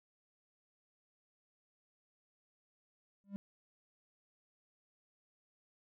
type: tone with exponential growth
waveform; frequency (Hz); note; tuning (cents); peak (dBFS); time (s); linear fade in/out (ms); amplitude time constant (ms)
triangle; 199.2; G3; +28; -33; 3.24-3.36; 0; 26
effects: none